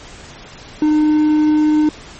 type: tone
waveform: triangle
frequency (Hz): 304.6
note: D#4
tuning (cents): -37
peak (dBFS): -8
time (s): 0.82-1.89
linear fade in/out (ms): 2
effects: pink hiss -37 dBFS RMS until 2.19 s + MP3 32 kbps